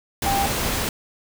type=tone in noise; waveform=sine; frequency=792 Hz; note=G5; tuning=18 cents sharp; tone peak=-20 dBFS; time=0.26-0.46 s; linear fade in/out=2 ms; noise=pink; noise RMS=-24 dBFS; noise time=0.22-0.89 s; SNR=+1 dB; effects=none